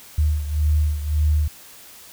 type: beating tone pair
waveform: sine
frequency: 75.3 / 77.1 Hz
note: D2 / D#2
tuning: +44 / -15 cents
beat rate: 1.8 Hz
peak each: -18 / -23 dBFS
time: 0.18-1.48 s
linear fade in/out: 5 ms
effects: white hiss -44 dBFS RMS until 2.12 s